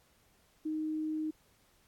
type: tone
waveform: sine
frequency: 311.1 Hz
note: D#4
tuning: in tune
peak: -32 dBFS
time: 0.65-1.31 s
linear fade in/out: 10 ms
effects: pink hiss -68 dBFS RMS until 1.87 s + AAC 64 kbps